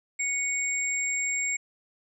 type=tone pair together; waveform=sine; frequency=2217 / 7457 Hz; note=C#7 / A#8; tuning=0 / 0 cents; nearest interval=octave + major sixth; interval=2100 cents; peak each=-28 / -29 dBFS; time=0.19-1.57 s; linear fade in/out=10 ms; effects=none